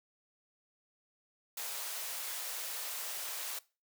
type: high-pass noise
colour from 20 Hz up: white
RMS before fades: -40 dBFS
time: 1.57-3.59 s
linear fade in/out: 5 ms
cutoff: 480 Hz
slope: 24 dB/octave
effects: noise-tail reverb RT60 0.3 s tail -20 dB re dry